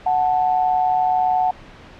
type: tone pair together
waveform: sine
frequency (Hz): 738.6 / 880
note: F#5 / A5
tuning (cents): -3 / 0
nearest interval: minor third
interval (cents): 303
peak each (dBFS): -16 / -22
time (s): 0.06-1.51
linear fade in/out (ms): 5
effects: pink hiss -42 dBFS RMS until 1.99 s + low-pass 3000 Hz 12 dB/octave